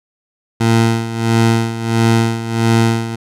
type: tone with tremolo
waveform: 20% pulse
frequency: 114.3 Hz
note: A#2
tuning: 34 cents flat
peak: -4 dBFS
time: 0.6-3.16 s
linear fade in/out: 10 ms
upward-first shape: sine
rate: 1.5 Hz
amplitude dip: 75%
effects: low-pass 10000 Hz 12 dB/octave